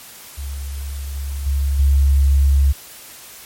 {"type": "tone with level steps", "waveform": "sine", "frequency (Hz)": 69.3, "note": "C#2", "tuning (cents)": 0, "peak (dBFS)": [-24, -22, -15, -10], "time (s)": [0.37, 2.73], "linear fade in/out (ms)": 20, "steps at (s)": [1.15, 1.46, 1.79], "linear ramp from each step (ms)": 5, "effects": ["white hiss -39 dBFS RMS until 3.45 s", "MP3 64 kbps"]}